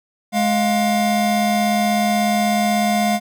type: tone pair together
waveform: square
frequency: 210 / 706.4 Hz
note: G#3 / F5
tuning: +19 / +20 cents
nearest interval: octave + major sixth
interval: 2101 cents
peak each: -19 dBFS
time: 0.32-3.2 s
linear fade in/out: 50 ms
effects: none